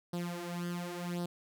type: tone with flanger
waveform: sawtooth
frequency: 174.61 Hz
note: F3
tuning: in tune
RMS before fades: -38 dBFS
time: 0.13-1.26 s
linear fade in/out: 5 ms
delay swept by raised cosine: 0.21 to 5.11 ms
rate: 0.92 Hz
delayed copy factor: +0.75
effects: none